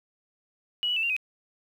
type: tone with pitch steps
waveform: sine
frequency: 2923 / 2946 / 2648 / 2773 / 2520 Hz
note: F#7 / F#7 / E7 / F7 / D#7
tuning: -22 / -8 / +7 / -13 / +21 cents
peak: -24 dBFS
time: 0.83-1.165 s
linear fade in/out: 0 ms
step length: 67 ms
effects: 9-bit